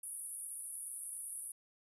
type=band-pass noise; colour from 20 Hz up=pink; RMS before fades=-45 dBFS; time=0.03-1.52 s; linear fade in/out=5 ms; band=9500 to 11000 Hz; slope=96 dB/octave; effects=none